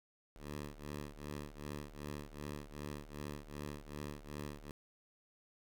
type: ring-modulated tone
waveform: 10% pulse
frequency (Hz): 73.6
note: D2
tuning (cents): +4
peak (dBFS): -33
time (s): 0.36-4.71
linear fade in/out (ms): 0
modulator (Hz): 35.5
effects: none